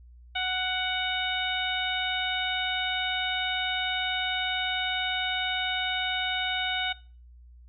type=harmonic tone with a mistuned harmonic; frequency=740 Hz; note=F#5; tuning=in tune; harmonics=1 / 2 / 3 / 4 / 5; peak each=-33 / -33 / -33 / -33 / -33 dBFS; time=0.35-6.93 s; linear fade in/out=10 ms; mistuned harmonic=3; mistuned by=+19 cents; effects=noise-tail reverb RT60 0.4 s tail -21 dB re dry + added 60 Hz sine -48 dBFS peak until 7.68 s

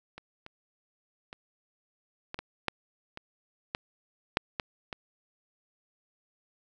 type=clicks; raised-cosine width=0.3 ms; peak=-27 / -28 / -26 / -20 / -20 / -11 / -24 / -14 / -7 / -14 / -20 dBFS; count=11; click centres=0.18 / 0.464 / 1.329 / 2.344 / 2.39 / 2.683 / 3.174 / 3.749 / 4.371 / 4.598 / 4.928 s; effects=none

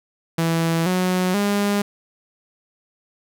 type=tone with pitch steps; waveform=sawtooth; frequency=165.1 / 183.19 / 203.3 Hz; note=E3 / F#3 / G#3; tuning=+3 / -17 / -37 cents; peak=-14 dBFS; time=0.38-1.82 s; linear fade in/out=5 ms; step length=480 ms; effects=none

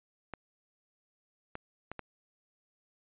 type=clicks; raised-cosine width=0.5 ms; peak=-24 dBFS; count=4; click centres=0.337 / 1.554 / 1.916 / 1.993 s; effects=resampled to 8000 Hz

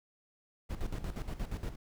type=noise with tremolo; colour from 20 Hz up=brown; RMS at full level=-35 dBFS; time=0.69-1.76 s; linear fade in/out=20 ms; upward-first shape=square; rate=8.5 Hz; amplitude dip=70%; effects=none

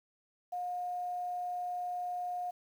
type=tone with quantisation; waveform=sine; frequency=716 Hz; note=F5; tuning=43 cents sharp; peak=-34 dBFS; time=0.52-2.51 s; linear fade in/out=10 ms; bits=10; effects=none

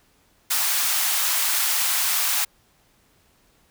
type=high-pass noise; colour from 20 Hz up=white; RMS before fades=-22 dBFS; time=0.5-2.45 s; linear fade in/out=10 ms; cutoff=770 Hz; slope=24 dB/octave; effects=pink hiss -61 dBFS RMS until 3.7 s

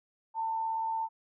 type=tone with amplitude modulation; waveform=sine; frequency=896 Hz; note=A5; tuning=31 cents sharp; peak=-28 dBFS; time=0.34-1.09 s; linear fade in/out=50 ms; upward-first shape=sine; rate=77.4 Hz; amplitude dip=30%; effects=none

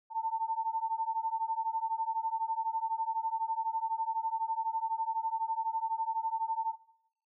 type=beating tone pair; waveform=sine; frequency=890 / 902 Hz; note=A5 / A5; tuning=+20 / +43 cents; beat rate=12 Hz; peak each=-34 / -33 dBFS; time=0.1-6.76 s; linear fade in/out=50 ms; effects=noise-tail reverb RT60 0.8 s tail -19 dB re dry

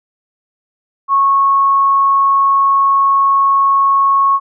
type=tone; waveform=sine; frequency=1100 Hz; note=C#6; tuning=14 cents flat; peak=-8 dBFS; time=1.08-4.4 s; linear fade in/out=50 ms; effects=none

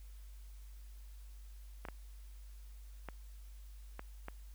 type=clicks; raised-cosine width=0.5 ms; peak=-28 dBFS; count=5; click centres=1.852 / 1.886 / 3.087 / 3.994 / 4.284 s; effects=added 50 Hz sine -49 dBFS peak until 4.54 s + white hiss -67 dBFS RMS until 4.54 s

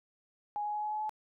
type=tone with pitch steps; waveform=sine; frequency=830.6 / 835.9 / 841.2 / 846.6 / 852 / 857.4 Hz; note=G#5 / G#5 / G#5 / G#5 / G#5 / A5; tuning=0 / +11 / +22 / +33 / +44 / -45 cents; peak=-32 dBFS; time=0.56-1.094 s; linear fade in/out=0 ms; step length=89 ms; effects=none

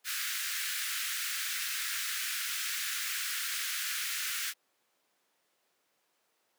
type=high-pass noise; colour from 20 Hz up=pink; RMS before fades=-35 dBFS; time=0.04-4.54 s; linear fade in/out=50 ms; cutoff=1400 Hz; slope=48 dB/octave; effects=pink hiss -74 dBFS RMS until 6.58 s + high-pass 400 Hz 12 dB/octave

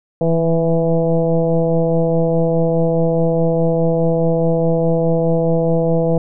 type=tone with frequency modulation; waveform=sine; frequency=329.6 Hz; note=E4; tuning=in tune; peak=-12 dBFS; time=0.21-6.18 s; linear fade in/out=2 ms; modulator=166 Hz; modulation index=1.9; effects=none

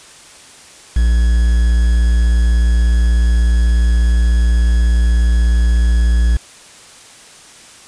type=tone with quantisation; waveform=triangle; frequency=58.27 Hz; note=A#1; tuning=in tune; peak=-7 dBFS; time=0.96-6.37 s; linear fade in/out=5 ms; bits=5; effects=white hiss -40 dBFS RMS until 7.87 s + resampled to 22050 Hz

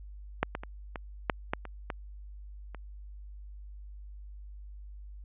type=clicks; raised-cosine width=0.5 ms; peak=-10 / -18 / -25 / -21 / -9 / -13 / -26 / -18 / -28 dBFS; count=9; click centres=0.43 / 0.551 / 0.635 / 0.958 / 1.298 / 1.535 / 1.653 / 1.902 / 2.747 s; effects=added 50 Hz sine -43 dBFS peak until 5.24 s + resampled to 8000 Hz

